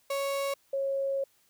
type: tone pair in turn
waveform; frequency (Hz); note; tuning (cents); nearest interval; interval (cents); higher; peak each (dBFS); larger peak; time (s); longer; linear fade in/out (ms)
35% pulse / sine; 554.4 / 546.8; C#5 / C#5; 0 / -24; unison; 24; first; -27; neither; 0.1-0.54 / 0.73-1.24; second; 5
effects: white hiss -67 dBFS RMS until 1.49 s